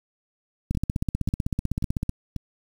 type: two click trains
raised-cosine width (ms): 5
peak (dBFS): -17 / -12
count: 4 / 23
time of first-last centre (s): 0.75-2.363 / 0.71-2.094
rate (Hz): 1.86 / 15.9
effects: 7-bit